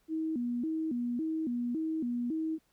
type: tone with vibrato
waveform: sine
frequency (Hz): 277.2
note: C#4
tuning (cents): 0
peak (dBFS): -30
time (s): 0.08-2.59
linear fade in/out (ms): 50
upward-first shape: square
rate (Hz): 1.8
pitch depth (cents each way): 240
effects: pink hiss -72 dBFS RMS until 2.72 s